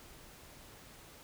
silence, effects pink hiss -55 dBFS RMS until 1.23 s

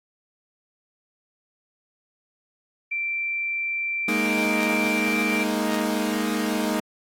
sine tone, 2349 Hz, D7, in tune, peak -24 dBFS, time 2.91-5.44 s, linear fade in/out 10 ms
sawtooth chord, Ab suspended second, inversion none, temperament equal, 207.7 / 233.1 / 311.1 Hz, Ab3 / Bb3 / Eb4, 0 / 0 / 0 cents, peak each -23 dBFS, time 4.08-6.8 s, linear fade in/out 5 ms
effects AAC 64 kbps

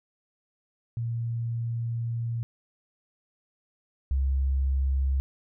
sine tone pair in turn, 116.54 / 67.24 Hz, A#2 / C2, 0 / +48 cents, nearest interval minor seventh, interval 952 cents, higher first, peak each -27 / -22 dBFS, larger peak second, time 0.97-2.43 / 4.11-5.2 s, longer first, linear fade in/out 0 ms, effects none

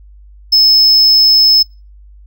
triangle tone, 5210 Hz, E8, 21 cents flat, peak -4 dBFS, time 0.52-1.63 s, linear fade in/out 10 ms, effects noise-tail reverb RT60 0.3 s tail -26 dB re dry + added 50 Hz sine -36 dBFS peak until 2.26 s

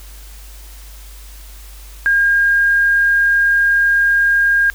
sine tone, 1616 Hz, G#6, 48 cents flat, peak -10 dBFS, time 2.06-4.7 s, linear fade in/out 0 ms, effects added 50 Hz sine -34 dBFS peak until 4.74 s + white hiss -42 dBFS RMS until 4.74 s

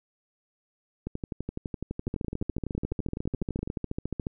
two click trains, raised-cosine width 3 ms, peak -19 / -17 dBFS, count 32 / 32, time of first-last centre 1.07-3.675 / 2.07-4.269 s, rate 11.9 / 14.1 Hz, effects none

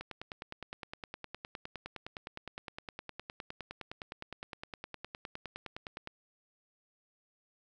click train, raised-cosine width 0.3 ms, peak -25 dBFS, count 60, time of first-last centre 0.01-6.074 s, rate 9.73 Hz, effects none

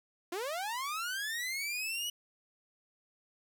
sawtooth linear sweep, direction up, 329.6 to 2956 Hz, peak -31 dBFS, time 0.32-2.1 s, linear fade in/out 5 ms, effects 10-bit

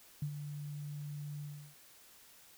sine tone with ADSR envelope, 146.83 Hz, D3, in tune, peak -32 dBFS, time 0.22-1.75 s, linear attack 4 ms, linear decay 79 ms, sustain -8 dB, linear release 340 ms, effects white hiss -60 dBFS RMS until 2.57 s

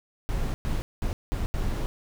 brown noise bursts at uneven times, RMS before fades -27 dBFS, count 5, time 0.29-0.54 / 0.65-0.82 / 1.02-1.13 / 1.32-1.46 / 1.54-1.86 s, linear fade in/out 0 ms, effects none

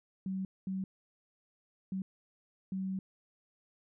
sine tone bursts at uneven times, 190.2 Hz, F#3, 48 cents sharp, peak -33 dBFS, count 4, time 0.26-0.45 / 0.67-0.84 / 1.92-2.02 / 2.72-2.99 s, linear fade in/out 2 ms, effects none

